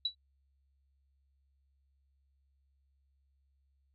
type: tone with exponential decay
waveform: sine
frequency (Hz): 3930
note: B7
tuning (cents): -9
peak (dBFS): -26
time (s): 0.05-0.15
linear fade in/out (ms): 5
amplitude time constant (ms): 20
effects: added 68 Hz sine -70 dBFS peak until 3.94 s